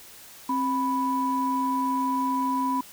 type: tone pair together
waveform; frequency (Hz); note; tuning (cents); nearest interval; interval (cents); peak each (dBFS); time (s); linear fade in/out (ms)
sine; 265.3 / 987.8; C4 / B5; +24 / 0; octave + major seventh; 2276; -26 / -24; 0.49-2.81; 5
effects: tanh soft clip ceiling -15 dBFS + white hiss -47 dBFS RMS until 2.92 s